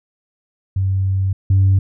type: tone pair in turn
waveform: sine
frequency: 95.7 / 96.25 Hz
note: G2 / G2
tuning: -41 / -31 cents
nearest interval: unison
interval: 10 cents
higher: second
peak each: -14 / -8 dBFS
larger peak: second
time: 0.76-1.33 / 1.5-1.79 s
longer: first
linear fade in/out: 5 ms
effects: tanh soft clip ceiling -7 dBFS